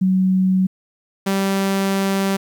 sine / sawtooth tone pair in turn, 187.3 / 194.89 Hz, F#3 / G3, +21 / -10 cents, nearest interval minor second, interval 69 cents, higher second, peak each -13 dBFS, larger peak neither, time 0.01-0.67 / 1.26-2.37 s, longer second, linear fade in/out 10 ms, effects 9-bit

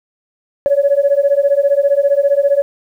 sine beating tone pair, 556 / 571 Hz, C#5 / D5, +5 / -49 cents, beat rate 15 Hz, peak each -12 dBFS, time 0.66-2.62 s, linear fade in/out 0 ms, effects tanh soft clip ceiling -3 dBFS + 8-bit

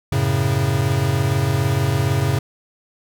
square chord, F# minor, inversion none, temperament equal with one note detuned, 92.5 / 110 / 136.6 Hz, F#2 / A2 / C#3, 0 / 0 / -25 cents, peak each -24 / -22 / -20 dBFS, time 0.12-2.39 s, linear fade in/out 5 ms, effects none

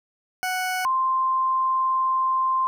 20% pulse / sine tone pair in turn, 740 / 1046.5 Hz, F#5 / C6, 0 / 0 cents, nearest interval tritone, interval 600 cents, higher second, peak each -19 / -19 dBFS, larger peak neither, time 0.43-0.85 / 0.85-2.67 s, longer second, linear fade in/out 0 ms, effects none

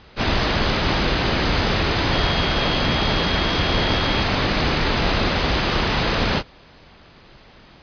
sine tone in noise, 3272 Hz, G#7, 26 cents flat, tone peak -28 dBFS, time 2.09-4.26 s, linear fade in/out 50 ms, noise pink, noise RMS -19 dBFS, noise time 0.16-6.43 s, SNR -12 dB, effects pink hiss -47 dBFS RMS until 7.82 s + resampled to 11025 Hz

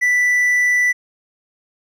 triangle tone, 1975.5 Hz, B6, in tune, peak -11 dBFS, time 0.01-0.93 s, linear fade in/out 20 ms, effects none

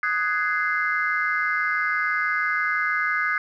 sine chord, Ab dominant seventh, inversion second, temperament just, 1245.9 / 1495.1 / 1661.2 / 2077 Hz, Eb6 / Gb6 / Ab6 / C7, +2 / +18 / 0 / -13 cents, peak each -26 dBFS, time 0.03-3.38 s, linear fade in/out 2 ms, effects tanh soft clip ceiling -12 dBFS

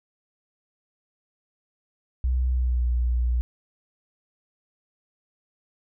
sine tone with pitch glide, 63 to 60.5 Hz, B1 to B1, +35 to -35 cents, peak -20 dBFS, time 2.24-3.41 s, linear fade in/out 0 ms, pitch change -70 cents, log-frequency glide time 2.52-2.85 s, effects none

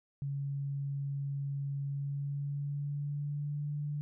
sine tone with pitch glide, 140 to 146.79 Hz, C#3 to D3, +18 to 0 cents, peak -33 dBFS, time 0.22-4.01 s, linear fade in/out 0 ms, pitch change +82 cents, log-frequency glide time 1.85-3.72 s, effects none

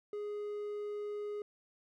triangle tone, 415.3 Hz, G#4, in tune, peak -35 dBFS, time 0.13-1.42 s, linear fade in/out 2 ms, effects none

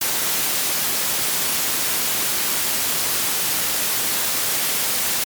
white high-pass noise, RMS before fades -21 dBFS, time 0.01-5.24 s, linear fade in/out 5 ms, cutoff 100 Hz, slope 12 dB/octave, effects MP3 96 kbps

